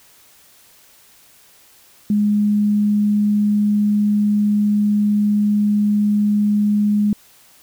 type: tone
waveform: sine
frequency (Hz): 207.7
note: G#3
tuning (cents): 0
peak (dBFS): -13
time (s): 2.1-7.13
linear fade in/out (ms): 2
effects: white hiss -50 dBFS RMS until 7.62 s